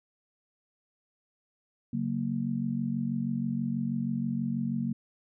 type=chord; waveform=sine; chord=F# major; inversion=second; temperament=just; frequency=138.75 / 185 / 231.2 Hz; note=C#3 / F#3 / A#3; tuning=+2 / 0 / -14 cents; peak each=-34 / -34 / -30 dBFS; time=1.93-4.93 s; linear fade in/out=5 ms; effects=none